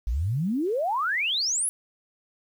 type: exponential sweep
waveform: sine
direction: up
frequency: 51.4 to 11175 Hz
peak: -23 dBFS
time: 0.07-1.69 s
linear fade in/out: 0 ms
effects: 9-bit